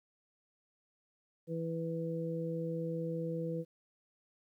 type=harmonic tone; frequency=164.81 Hz; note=E3; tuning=in tune; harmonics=1 / 2 / 3; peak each=-37 / -42 / -38 dBFS; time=1.47-3.65 s; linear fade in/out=50 ms; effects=12-bit